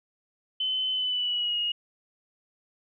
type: tone with pitch glide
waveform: sine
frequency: 3044 to 2873 Hz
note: F#7 to F7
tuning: +48 to +48 cents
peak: -25 dBFS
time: 0.6-1.72 s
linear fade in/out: 5 ms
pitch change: -100 cents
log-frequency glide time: 0.92-1.59 s
effects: none